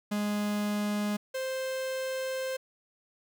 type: tone pair in turn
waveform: 45% pulse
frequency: 207.7 / 523.4 Hz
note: G#3 / C5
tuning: 0 / 0 cents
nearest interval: octave + major third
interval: 1600 cents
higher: second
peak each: -28 / -31 dBFS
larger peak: first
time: 0.11-1.17 / 1.34-2.57 s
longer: second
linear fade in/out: 10 ms
effects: none